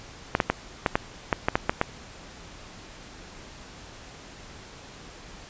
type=clicks; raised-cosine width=0.5 ms; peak=-5 dBFS; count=10; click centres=0.351 / 0.402 / 0.5 / 0.862 / 0.955 / 1.328 / 1.485 / 1.555 / 1.695 / 1.814 s; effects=pink hiss -45 dBFS RMS until 5.49 s + resampled to 16000 Hz